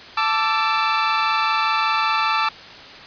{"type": "tone cluster", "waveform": "sawtooth", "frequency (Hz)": [881, 1168, 1334], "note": ["A5", "D6", "E6"], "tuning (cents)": [2, -10, 20], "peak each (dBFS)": -18, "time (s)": [0.17, 2.49], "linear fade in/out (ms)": 5, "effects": ["white hiss -39 dBFS RMS until 3.06 s", "resampled to 11025 Hz"]}